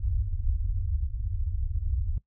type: low-pass noise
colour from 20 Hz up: pink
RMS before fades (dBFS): -28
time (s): 0-2.18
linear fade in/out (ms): 5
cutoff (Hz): 100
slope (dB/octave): 96
effects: noise-tail reverb RT60 0.1 s tail -19 dB re dry